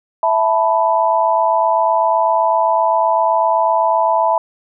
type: chord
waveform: sine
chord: E suspended fourth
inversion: none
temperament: equal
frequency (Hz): 659.3 / 880 / 987.8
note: E5 / A5 / B5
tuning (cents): 0 / 0 / 0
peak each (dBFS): -16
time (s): 0.23-4.38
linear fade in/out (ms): 2
effects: none